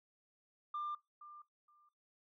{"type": "tone with echo", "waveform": "sine", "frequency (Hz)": 1194, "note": "D6", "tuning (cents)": 28, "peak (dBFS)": -36, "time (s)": [0.74, 0.95], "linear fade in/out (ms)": 5, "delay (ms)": 470, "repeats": 2, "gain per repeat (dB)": -15, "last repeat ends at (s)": 1.89, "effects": ["noise-tail reverb RT60 0.2 s tail -23 dB re dry", "tanh soft clip ceiling -35 dBFS"]}